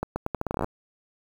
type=accelerating click train; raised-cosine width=1 ms; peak=-13 dBFS; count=14; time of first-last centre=0.03-0.644 s; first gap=130 ms; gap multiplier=0.8; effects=7-bit